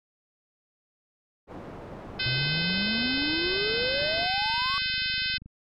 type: low-pass noise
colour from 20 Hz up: white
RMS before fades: -41 dBFS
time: 1.47-4.29 s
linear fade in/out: 50 ms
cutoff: 620 Hz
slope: 12 dB/octave
type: click train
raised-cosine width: 5 ms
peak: -33 dBFS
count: 85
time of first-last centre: 2.1-5.46 s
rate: 25 Hz
type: harmonic tone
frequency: 512 Hz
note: C5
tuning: 38 cents flat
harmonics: 3 / 4 / 5 / 6 / 7 / 8 / 9 / 10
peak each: -33 / -37 / -33 / -34 / -35 / -35 / -37 / -35 dBFS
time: 2.19-5.38 s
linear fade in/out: 10 ms
type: exponential sweep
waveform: triangle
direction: up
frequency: 122 to 1146 Hz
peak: -27 dBFS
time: 2.26-4.78 s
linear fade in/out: 0 ms
effects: none